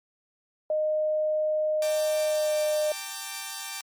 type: tone with pitch glide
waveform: sine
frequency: 616 to 608.6 Hz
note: D#5 to D#5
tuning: -17 to -38 cents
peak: -23 dBFS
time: 0.7-2.92 s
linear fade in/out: 2 ms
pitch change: -21 cents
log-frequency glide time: 2.19-2.58 s
type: chord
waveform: 5% pulse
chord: G suspended second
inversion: none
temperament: equal with one note detuned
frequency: 784 / 901.6 / 1174.7 Hz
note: G5 / A5 / D6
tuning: 0 / +42 / 0 cents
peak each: -27 dBFS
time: 1.82-3.81 s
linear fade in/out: 2 ms
effects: Opus 48 kbps